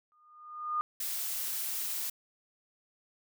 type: tone with exponential growth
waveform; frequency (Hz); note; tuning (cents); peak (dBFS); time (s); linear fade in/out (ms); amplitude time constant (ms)
sine; 1221; D#6; -33; -26; 0.12-0.81; 0; 150
type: noise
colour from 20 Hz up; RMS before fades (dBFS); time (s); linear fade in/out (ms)
blue; -35; 1-2.1; 5
effects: none